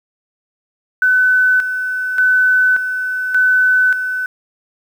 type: tone with tremolo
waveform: sine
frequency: 1507 Hz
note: F#6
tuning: 31 cents sharp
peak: -9 dBFS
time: 1.02-4.26 s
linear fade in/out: 2 ms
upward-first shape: square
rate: 0.86 Hz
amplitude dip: 60%
effects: 7-bit